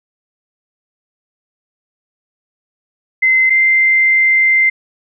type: tone pair in turn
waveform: sine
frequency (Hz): 2061 / 2084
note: C7 / C7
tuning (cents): -27 / -7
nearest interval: unison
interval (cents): 20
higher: second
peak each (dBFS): -8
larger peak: neither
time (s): 3.22-3.5 / 3.5-4.7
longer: second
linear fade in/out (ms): 10
effects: none